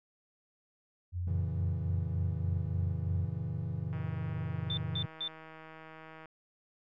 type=tone with pitch glide; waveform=sine; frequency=89 to 89.62 Hz; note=F2 to F2; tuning=+33 to +45 cents; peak=-32 dBFS; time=1.12-3.29 s; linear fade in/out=50 ms; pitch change=+12 cents; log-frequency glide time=2.38-3.08 s
type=chord; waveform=triangle; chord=F# dominant seventh; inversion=none; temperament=equal with one note detuned; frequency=92.5 / 114.8 / 138.59 / 164.81 Hz; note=F#2 / A#2 / C#3 / E3; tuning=0 / -26 / 0 / 0 cents; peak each=-37 dBFS; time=1.27-5.06 s; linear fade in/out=5 ms
type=click train; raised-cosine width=0.5 ms; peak=-35 dBFS; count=371; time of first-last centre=3.93-6.257 s; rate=159 Hz
type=tone bursts; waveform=sine; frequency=3554 Hz; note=A7; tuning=17 cents sharp; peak=-33 dBFS; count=3; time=4.7-5.279 s; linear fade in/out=2 ms; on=73 ms; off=180 ms
effects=none